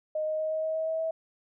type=tone with pitch steps; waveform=sine; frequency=619 / 622.9 / 626.9 / 630.9 / 634.9 / 639 / 643.1 / 647.2 Hz; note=D#5 / D#5 / D#5 / D#5 / D#5 / D#5 / E5 / E5; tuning=-9 / +2 / +13 / +24 / +35 / +46 / -43 / -32 cents; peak=-27 dBFS; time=0.15-1.11 s; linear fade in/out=5 ms; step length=120 ms; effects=none